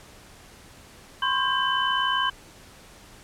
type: tone cluster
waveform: sine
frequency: 1021 / 1081 / 1594 / 3030 Hz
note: C6 / C#6 / G6 / F#7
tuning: -43 / -44 / +28 / +40 cents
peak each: -27 dBFS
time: 1.22-2.3 s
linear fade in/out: 5 ms
effects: pink hiss -49 dBFS RMS until 3.23 s + low-pass 11000 Hz 12 dB/octave